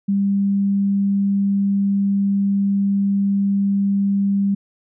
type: tone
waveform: sine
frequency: 198.6 Hz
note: G3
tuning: 23 cents sharp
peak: -15 dBFS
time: 0.08-4.55 s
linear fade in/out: 10 ms
effects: none